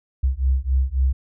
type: beating tone pair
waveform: sine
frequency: 64 / 67.7 Hz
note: C2 / C#2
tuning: -38 / -40 cents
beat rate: 3.7 Hz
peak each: -20 dBFS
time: 0.23-1.13 s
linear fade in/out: 10 ms
effects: none